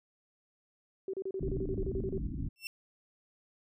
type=tone bursts; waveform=sine; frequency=383.3 Hz; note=G4; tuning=39 cents flat; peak=-33 dBFS; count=13; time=1.08-2.179 s; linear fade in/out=2 ms; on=55 ms; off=32 ms
type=low-pass noise; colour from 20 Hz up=pink; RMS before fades=-36 dBFS; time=1.4-2.49 s; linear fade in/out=10 ms; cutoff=320 Hz; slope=96 dB/octave
type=tone with exponential growth; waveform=25% pulse; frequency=2700 Hz; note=E7; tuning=41 cents sharp; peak=-29 dBFS; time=2.56-2.67 s; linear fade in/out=1 ms; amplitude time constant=22 ms
effects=none